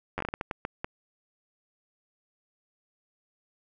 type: slowing click train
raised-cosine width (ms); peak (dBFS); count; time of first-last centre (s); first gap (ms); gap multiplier
0.5; -16; 11; 0.18-0.845; 10; 1.39
effects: none